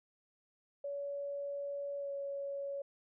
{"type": "tone with pitch glide", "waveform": "sine", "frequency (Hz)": [566, 559.2], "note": ["C#5", "C#5"], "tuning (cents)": [36, 15], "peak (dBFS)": -37, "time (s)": [0.84, 2.82], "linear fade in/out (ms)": 5, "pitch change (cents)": -21, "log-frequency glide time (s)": [1.98, 2.11], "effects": []}